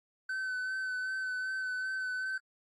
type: tone with vibrato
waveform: triangle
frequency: 1521 Hz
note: F#6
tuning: 47 cents sharp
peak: -31 dBFS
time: 0.29-2.38 s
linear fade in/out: 5 ms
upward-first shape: sine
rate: 2.6 Hz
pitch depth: 20 cents each way
effects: AAC 32 kbps